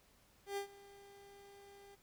30% pulse tone with ADSR envelope, 400 Hz, G4, 35 cents sharp, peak -34 dBFS, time 0.46-1.96 s, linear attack 110 ms, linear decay 98 ms, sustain -20 dB, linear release 20 ms, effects pink hiss -69 dBFS RMS until 2.02 s

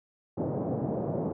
pink band-pass noise, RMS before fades -31 dBFS, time 0.37-1.33 s, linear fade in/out 10 ms, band 120 to 680 Hz, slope 24 dB/octave, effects none

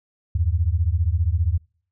sine beating tone pair, 77.78 / 92.78 Hz, D#2 / F#2, 0 / +5 cents, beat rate 15 Hz, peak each -20 / -21 dBFS, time 0.35-1.58 s, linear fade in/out 5 ms, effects noise-tail reverb RT60 0.5 s tail -26 dB re dry

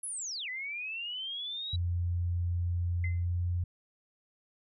sine linear two-way sweep, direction down then up, 10990 to 1975.5 to 3920 Hz, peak -35 dBFS, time 0.03-1.76 s, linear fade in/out 5 ms, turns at 0.49 s
sine tone with pitch glide, 87.31 to 88.07 Hz, F2 to F2, 0 to +15 cents, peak -28 dBFS, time 1.73-3.64 s, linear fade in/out 5 ms, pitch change +15 cents, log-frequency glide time 3.14-3.45 s
sine tone with exponential decay, 2060 Hz, C7, 28 cents flat, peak -34 dBFS, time 3.04-3.25 s, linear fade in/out 2 ms, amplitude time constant 44 ms
effects none

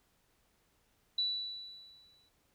sine tone with exponential decay, 3951 Hz, B7, in tune, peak -28 dBFS, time 1.18-2.29 s, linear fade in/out 5 ms, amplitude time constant 240 ms, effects pink hiss -73 dBFS RMS until 2.54 s

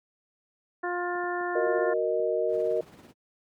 harmonic tone, 353.5 Hz, F4, 21 cents sharp, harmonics 1 / 2 / 3 / 4 / 5, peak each -31 / -33 / -36 / -37 / -36 dBFS, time 0.83-1.94 s, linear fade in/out 10 ms
clicks, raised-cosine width 2 ms, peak -36 dBFS, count 7, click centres 1.154 / 1.239 / 1.41 / 1.669 / 1.784 / 2.198 / 2.577 s
sine chord, D# minor, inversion first, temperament equal, 370 / 466.2 / 622.3 Hz, F#4 / A#4 / D#5, 0 / 0 / 0 cents, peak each -30 / -27 / -28 dBFS, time 1.55-2.81 s, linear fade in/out 5 ms
brown noise with tremolo, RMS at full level -41 dBFS, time 2.48-3.14 s, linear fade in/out 50 ms, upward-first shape triangle, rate 18 Hz, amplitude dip 60%
effects high-pass 200 Hz 12 dB/octave

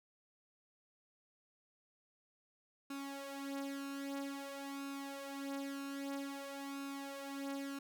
sawtooth tone with flanger, 277.2 Hz, C#4, in tune, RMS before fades -44 dBFS, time 2.9-7.79 s, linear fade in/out 5 ms, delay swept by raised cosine 0.76 to 4.36 ms, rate 0.51 Hz, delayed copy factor +0.7, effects none

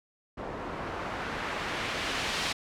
white noise with low-pass filter sweep, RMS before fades -34 dBFS, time 0.37-2.53 s, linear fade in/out 10 ms, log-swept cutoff 780 to 4200 Hz, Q 0.8, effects none

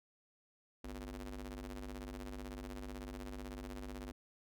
sawtooth ring-modulated tone, 98 Hz, G2, in tune, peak -37 dBFS, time 0.84-4.12 s, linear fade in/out 5 ms, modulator 155 Hz, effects none

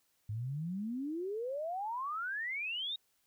sine exponential sweep, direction up, 101.5 to 3802 Hz, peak -35 dBFS, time 0.29-2.96 s, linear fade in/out 5 ms, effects white hiss -75 dBFS RMS until 3.26 s

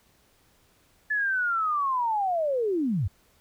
sine linear sweep, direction down, 1735 to 77.78 Hz, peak -23 dBFS, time 1.1-3.08 s, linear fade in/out 10 ms, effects pink hiss -63 dBFS RMS until 3.4 s

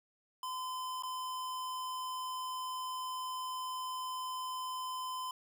square tone with dropouts, 1022 Hz, C6, 41 cents flat, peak -38 dBFS, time 0.43-5.31 s, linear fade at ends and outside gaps 2 ms, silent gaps 1.024-1.034 s, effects none

